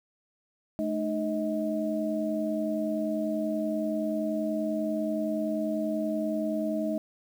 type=tone cluster; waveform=sine; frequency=215.2 / 305.6 / 634 Hz; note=A3 / D#4 / D#5; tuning=-38 / -31 / +32 cents; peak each=-31 dBFS; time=0.79-6.98 s; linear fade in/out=0 ms; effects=9-bit